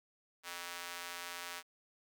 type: tone with high-pass filter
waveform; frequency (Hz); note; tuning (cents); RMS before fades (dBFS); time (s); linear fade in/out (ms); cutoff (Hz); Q
square; 87.31; F2; 0; -45; 0.43-1.63; 50; 1300; 0.73
effects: none